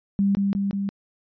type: tone with echo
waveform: sine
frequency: 198.4 Hz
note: G3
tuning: 21 cents sharp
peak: -17 dBFS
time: 0.19-0.35 s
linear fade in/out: 0 ms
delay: 180 ms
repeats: 3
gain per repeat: -2 dB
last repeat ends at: 0.89 s
effects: resampled to 11025 Hz